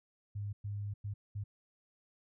sine tone bursts at uneven times, 102.2 Hz, G#2, 27 cents flat, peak -36 dBFS, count 4, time 0.35-0.53 / 0.64-0.94 / 1.04-1.14 / 1.35-1.44 s, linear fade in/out 10 ms, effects none

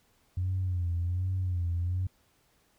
sine tone with vibrato, 89.6 Hz, F2, 45 cents sharp, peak -26 dBFS, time 0.37-2.07 s, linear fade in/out 5 ms, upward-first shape sine, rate 1.3 Hz, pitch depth 77 cents each way, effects tanh soft clip ceiling -23 dBFS + pink hiss -68 dBFS RMS until 2.78 s

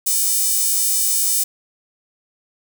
5% pulse tone with high-pass filter, 602 Hz, D5, 43 cents sharp, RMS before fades -18 dBFS, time 0.06-1.44 s, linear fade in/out 10 ms, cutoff 11000 Hz, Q 1.6, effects none

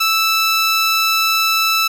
15% pulse tone, 1318.5 Hz, E6, in tune, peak -7 dBFS, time 0-1.88 s, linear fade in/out 10 ms, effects none

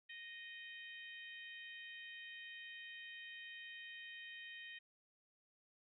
harmonic tone, 621 Hz, D#5, 3 cents flat, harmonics 3 / 4 / 5 / 6, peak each -52 / -56 / -56 / -61 dBFS, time 0.09-4.79 s, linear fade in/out 10 ms, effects none

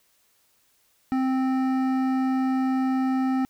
triangle tone with hard clipping, 261.6 Hz, C4, in tune, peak -23 dBFS, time 1.12-3.45 s, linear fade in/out 0 ms, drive 16 dB, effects white hiss -65 dBFS RMS until 3.49 s

